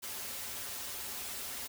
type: noise with comb filter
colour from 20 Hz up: white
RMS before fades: -41 dBFS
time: 0.02-1.68 s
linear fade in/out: 20 ms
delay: 6.3 ms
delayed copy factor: -0.8
effects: none